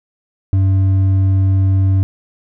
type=tone with hard clipping; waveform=sine; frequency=95.9 Hz; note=G2; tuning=37 cents flat; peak=-11 dBFS; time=0.53-2.03 s; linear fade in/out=0 ms; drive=4 dB; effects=none